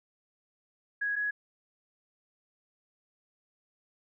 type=tone pair in turn; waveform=sine; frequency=1661.2 / 1674.7 Hz; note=G#6 / G#6; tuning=0 / +14 cents; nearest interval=unison; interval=14 cents; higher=second; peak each=-28 dBFS; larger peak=neither; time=1.01-1.16 / 1.16-1.31 s; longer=neither; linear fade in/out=10 ms; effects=none